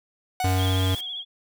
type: tone with exponential decay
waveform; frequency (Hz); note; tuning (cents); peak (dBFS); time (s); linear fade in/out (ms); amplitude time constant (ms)
45% pulse; 740; F#5; 0; -23; 0.4-1.23; 2; 180
type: tone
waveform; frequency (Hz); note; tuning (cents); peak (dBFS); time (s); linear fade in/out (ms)
square; 93.7; F#2; +22; -21; 0.44-0.95; 5
type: noise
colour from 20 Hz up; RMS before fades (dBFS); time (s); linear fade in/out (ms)
white; -41; 0.47-1.01; 5
type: tone with vibrato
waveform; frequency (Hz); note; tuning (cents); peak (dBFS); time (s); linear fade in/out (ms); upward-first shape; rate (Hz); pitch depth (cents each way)
sine; 3312; G#7; -5; -30; 0.56-1.25; 50; triangle; 15; 72
effects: none